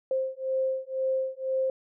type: beating tone pair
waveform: sine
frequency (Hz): 525 / 527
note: C5 / C5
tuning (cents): +6 / +12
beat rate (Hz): 2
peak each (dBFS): -29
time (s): 0.11-1.7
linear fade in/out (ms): 2
effects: none